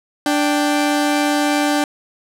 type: tone pair together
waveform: sawtooth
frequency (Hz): 293.7 / 784.1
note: D4 / G5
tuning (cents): 0 / 0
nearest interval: octave + perfect fourth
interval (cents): 1700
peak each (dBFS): -12 / -17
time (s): 0.26-1.84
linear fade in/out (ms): 2
effects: low-pass 12000 Hz 12 dB/octave